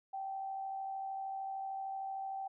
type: tone with amplitude modulation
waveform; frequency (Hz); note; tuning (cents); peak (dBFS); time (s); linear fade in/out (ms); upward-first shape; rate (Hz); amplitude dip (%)
sine; 776; G5; -18; -36; 0.13-2.48; 10; sine; 73.2; 35
effects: none